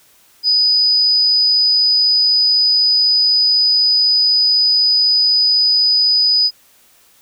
sine tone, 4978 Hz, D#8, in tune, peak -10 dBFS, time 0.43-6.51 s, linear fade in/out 50 ms, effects white hiss -51 dBFS RMS until 7.21 s

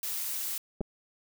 blue noise, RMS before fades -34 dBFS, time 0.03-0.58 s, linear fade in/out 2 ms
clicks, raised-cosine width 2 ms, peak -20 dBFS, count 2, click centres 0.808 / 0.813 s
effects none

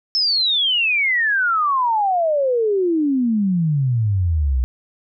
sine exponential sweep, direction down, 5330 to 60 Hz, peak -15 dBFS, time 0.15-4.64 s, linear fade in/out 0 ms, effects none

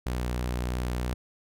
sawtooth tone with vibrato, 61.3 Hz, B1, 12 cents flat, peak -24 dBFS, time 0.06-1.14 s, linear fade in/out 5 ms, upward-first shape sine, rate 3.2 Hz, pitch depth 10 cents each way, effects none

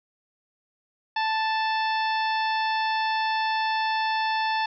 harmonic tone, 880 Hz, A5, in tune, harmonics 1 / 2 / 3 / 4 / 5 / 6, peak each -24 / -30 / -34 / -36 / -38 / -40 dBFS, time 1.16-4.66 s, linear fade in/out 5 ms, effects none

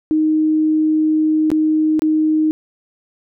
sine tone with dropouts, 311.1 Hz, D#4, in tune, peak -12 dBFS, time 0.11-2.51 s, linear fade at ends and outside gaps 0 ms, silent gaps 1.503-1.516 / 1.994-2.02 s, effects none

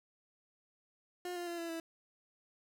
30% pulse tone with pitch steps, 356.9 / 349.8 / 342.8 / 335.9 / 329.2 Hz, F4 / F4 / F4 / E4 / E4, +38 / +3 / -32 / +33 / -2 cents, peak -36 dBFS, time 1.25-1.8 s, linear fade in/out 2 ms, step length 110 ms, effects none

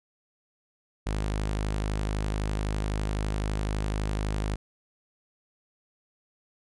sawtooth tone, 51.91 Hz, G#1, in tune, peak -23 dBFS, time 1.06-4.56 s, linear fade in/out 10 ms, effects resampled to 24000 Hz

